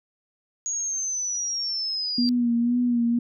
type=linear sweep; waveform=sine; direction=down; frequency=6700 to 4699 Hz; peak=-25 dBFS; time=0.66-2.29 s; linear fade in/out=0 ms
type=tone with vibrato; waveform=sine; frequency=240 Hz; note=B3; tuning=49 cents flat; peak=-19 dBFS; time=2.18-3.19 s; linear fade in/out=5 ms; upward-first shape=sine; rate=2 Hz; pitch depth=42 cents each way
effects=none